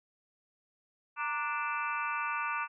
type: harmonic tone with a mistuned harmonic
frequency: 293.7 Hz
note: D4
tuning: in tune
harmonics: 3 / 4 / 5 / 6 / 7 / 8 / 9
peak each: -38 / -35 / -37 / -48 / -48 / -42 / -40 dBFS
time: 1.16-2.68 s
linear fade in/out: 50 ms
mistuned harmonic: 3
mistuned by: +83 cents
effects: none